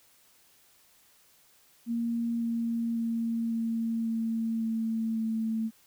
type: tone with pitch steps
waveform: sine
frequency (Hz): 233.1 / 231.4 / 229.6 / 227.9 / 226.2 / 224.5 / 222.8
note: A#3 / A#3 / A#3 / A#3 / A3 / A3 / A3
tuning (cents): 0 / -13 / -26 / -39 / +48 / +35 / +22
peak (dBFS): -27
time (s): 1.86-5.71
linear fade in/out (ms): 50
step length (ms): 550
effects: white hiss -62 dBFS RMS until 5.86 s